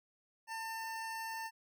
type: tone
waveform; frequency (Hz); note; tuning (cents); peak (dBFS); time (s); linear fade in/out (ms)
25% pulse; 898; A5; +35; -36; 0.47-1.51; 50
effects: none